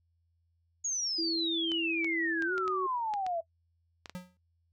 sine exponential sweep, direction down, 6760 to 650 Hz, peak -30 dBFS, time 0.84-3.41 s, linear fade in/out 10 ms
sine tone with pitch glide, 329.6 to 374.3 Hz, E4 to F#4, 0 to +20 cents, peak -32 dBFS, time 1.18-2.87 s, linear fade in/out 10 ms, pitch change +220 cents, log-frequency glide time 2.45-2.53 s
clicks, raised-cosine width 0.2 ms, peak -25 dBFS, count 9, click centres 1.718 / 2.045 / 2.423 / 2.58 / 2.679 / 3.138 / 3.265 / 4.058 / 4.096 s
square tone with exponential decay, 180.9 Hz, F#3, 39 cents flat, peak -35 dBFS, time 4.15-4.37 s, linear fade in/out 0 ms, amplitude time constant 47 ms
effects noise-tail reverb RT60 0.1 s tail -21 dB re dry + added 84 Hz sine -70 dBFS peak until 4.72 s

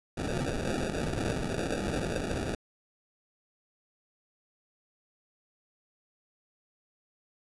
white noise with sample-and-hold, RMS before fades -32 dBFS, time 0.17-2.55 s, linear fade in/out 5 ms, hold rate 1050 Hz, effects resampled to 24000 Hz

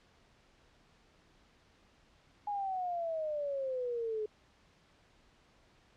sine exponential sweep, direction down, 834 to 421.8 Hz, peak -33 dBFS, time 2.47-4.26 s, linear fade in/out 5 ms, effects pink hiss -66 dBFS RMS until 5.96 s + low-pass 5000 Hz 12 dB/octave

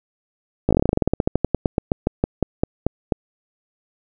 slowing click train, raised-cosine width 2 ms, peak -3 dBFS, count 28, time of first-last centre 0.69-3.122 s, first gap 17 ms, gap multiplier 1.11, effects none

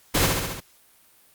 pink noise with echo, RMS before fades -21 dBFS, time 0.14-0.27 s, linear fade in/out 10 ms, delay 67 ms, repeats 5, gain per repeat -3 dB, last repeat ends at 0.605 s, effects white hiss -57 dBFS RMS until 1.34 s + Opus 48 kbps

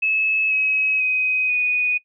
sine tone with pitch steps, 2593 / 2554 / 2516 / 2479 Hz, E7 / D#7 / D#7 / D#7, -29 / +45 / +19 / -7 cents, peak -17 dBFS, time 0.02-1.98 s, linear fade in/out 10 ms, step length 490 ms, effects noise-tail reverb RT60 0.1 s tail -20 dB re dry

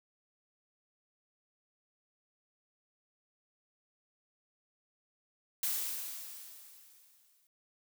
blue noise with exponential decay, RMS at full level -32 dBFS, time 5.63-7.47 s, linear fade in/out 2 ms, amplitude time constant 400 ms, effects none

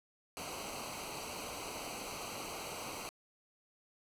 pink noise with comb filter, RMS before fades -43 dBFS, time 0.37-3.09 s, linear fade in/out 0 ms, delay 0.57 ms, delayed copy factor -0.8, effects low-pass 12000 Hz 12 dB/octave

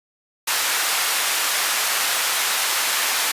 pink high-pass noise, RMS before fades -21 dBFS, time 0.47-3.32 s, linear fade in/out 10 ms, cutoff 1100 Hz, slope 12 dB/octave, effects resampled to 32000 Hz

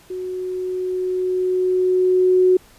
sine tone with level ramp, 368.2 Hz, F#4, 8 cents flat, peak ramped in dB -25 to -10 dBFS, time 0.1-2.57 s, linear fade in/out 5 ms, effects pink hiss -50 dBFS RMS until 2.78 s + resampled to 32000 Hz

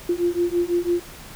sine beating tone pair, 345.4 / 351.4 Hz, F4 / F4, -19 / +11 cents, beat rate 6 Hz, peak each -22 / -22 dBFS, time 0.09-1 s, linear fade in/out 5 ms, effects pink hiss -41 dBFS RMS until 1.35 s

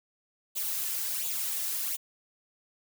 blue noise with flanger, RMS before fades -32 dBFS, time 0.55-1.97 s, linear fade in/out 20 ms, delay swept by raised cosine 0.27 to 2.97 ms, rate 1.4 Hz, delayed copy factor +0.7, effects none

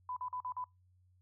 sine tone bursts, 1000 Hz, B5, 21 cents sharp, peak -37 dBFS, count 5, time 0.09-0.641 s, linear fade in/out 2 ms, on 75 ms, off 44 ms, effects noise-tail reverb RT60 0.2 s tail -23 dB re dry + added 91 Hz sine -65 dBFS peak until 1.21 s

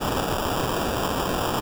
white noise with sample-and-hold, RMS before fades -25 dBFS, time 0-1.61 s, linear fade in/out 20 ms, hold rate 2100 Hz, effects none

